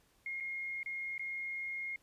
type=tone with dropouts; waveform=sine; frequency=2142 Hz; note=C7; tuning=40 cents sharp; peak=-37 dBFS; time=0.26-1.96 s; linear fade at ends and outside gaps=2 ms; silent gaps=0.402-0.406 / 0.831-0.86 / 1.18-1.194 s; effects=pink hiss -70 dBFS RMS until 2.02 s + resampled to 32000 Hz